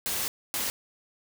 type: noise bursts at uneven times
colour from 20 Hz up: white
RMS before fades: -30 dBFS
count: 2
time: 0.06-0.28 / 0.54-0.7 s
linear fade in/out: 0 ms
effects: none